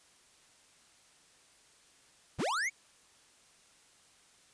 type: linear sweep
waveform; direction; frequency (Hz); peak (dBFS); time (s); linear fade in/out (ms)
square; up; 40.68 to 2300; -31; 2.38-2.7; 20
effects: white hiss -63 dBFS RMS until 4.53 s + resampled to 22050 Hz